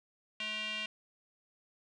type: tone with band-pass filter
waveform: square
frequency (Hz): 214.5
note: A3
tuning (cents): -44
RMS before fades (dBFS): -38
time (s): 0.4-0.86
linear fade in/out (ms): 2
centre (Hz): 2800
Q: 4.8
effects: resampled to 22050 Hz

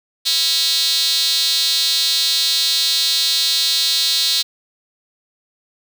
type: tone with high-pass filter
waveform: square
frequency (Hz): 150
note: D3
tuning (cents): +37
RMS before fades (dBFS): -17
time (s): 0.25-4.43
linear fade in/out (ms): 20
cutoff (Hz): 4000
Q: 5.3
effects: none

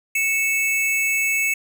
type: tone pair together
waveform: square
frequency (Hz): 2217 / 2627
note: C#7 / E7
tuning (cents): 0 / -7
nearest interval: minor third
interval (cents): 293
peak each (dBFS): -22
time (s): 0.15-1.54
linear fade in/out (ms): 5
effects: none

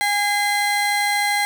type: tone pair together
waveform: 35% pulse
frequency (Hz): 817 / 2059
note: G#5 / C7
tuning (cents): -29 / -28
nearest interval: octave + major third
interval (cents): 1601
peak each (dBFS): -19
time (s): 0.01-1.45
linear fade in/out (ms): 0
effects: none

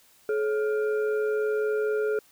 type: tone with frequency modulation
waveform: sine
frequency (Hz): 427.5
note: A4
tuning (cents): -50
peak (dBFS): -23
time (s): 0.29-2.19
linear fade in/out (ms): 2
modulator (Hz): 979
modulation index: 0.51
effects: white hiss -59 dBFS RMS until 2.31 s

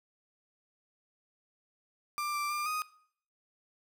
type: tone with pitch steps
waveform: 35% pulse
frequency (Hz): 1186 / 1175 / 1195 / 1245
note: D6 / D6 / D6 / D#6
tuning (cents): +17 / +1 / +30 / +1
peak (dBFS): -30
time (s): 2.18-2.82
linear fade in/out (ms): 0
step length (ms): 160
effects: noise-tail reverb RT60 0.6 s tail -20 dB re dry

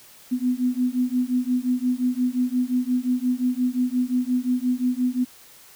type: beating tone pair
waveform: sine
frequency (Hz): 247.4 / 253.1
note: B3 / B3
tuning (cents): +3 / +43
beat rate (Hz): 5.7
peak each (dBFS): -23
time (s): 0.31-5.25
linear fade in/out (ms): 20
effects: white hiss -49 dBFS RMS until 5.75 s

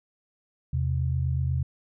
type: tone pair together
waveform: sine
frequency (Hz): 82.1 / 130.33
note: E2 / C3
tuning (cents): -6 / -6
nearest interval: minor sixth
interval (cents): 800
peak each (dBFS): -26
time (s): 0.73-1.63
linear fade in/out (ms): 5
effects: none

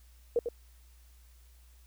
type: tone with echo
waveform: sine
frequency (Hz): 474.3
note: A#4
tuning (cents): +30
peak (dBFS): -23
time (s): 0.36-0.39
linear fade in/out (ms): 2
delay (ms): 98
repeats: 1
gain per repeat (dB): -7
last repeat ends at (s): 0.488
effects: added 60 Hz sine -55 dBFS peak until 1.86 s + white hiss -66 dBFS RMS until 1.86 s

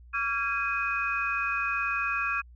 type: tone cluster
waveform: sine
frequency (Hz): 1138 / 1376 / 1637 / 2501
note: C#6 / F6 / G#6 / D#7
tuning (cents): +45 / -26 / -25 / +8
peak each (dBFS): -33 / -31 / -32 / -30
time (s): 0.13-2.42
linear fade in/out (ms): 20
effects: tanh soft clip ceiling -15 dBFS + added 60 Hz sine -48 dBFS peak until 2.55 s

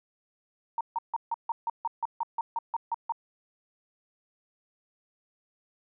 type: tone bursts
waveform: sine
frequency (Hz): 924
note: A#5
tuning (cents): -16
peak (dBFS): -26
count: 14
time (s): 0.78-3.122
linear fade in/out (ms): 2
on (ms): 28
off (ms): 150
effects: none

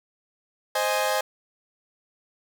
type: chord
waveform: sawtooth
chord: Ab major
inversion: first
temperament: equal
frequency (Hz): 523.3 / 622.3 / 830.6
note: C5 / Eb5 / Ab5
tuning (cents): 0 / 0 / 0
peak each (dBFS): -23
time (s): 0.75-1.21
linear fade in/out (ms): 5
effects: none

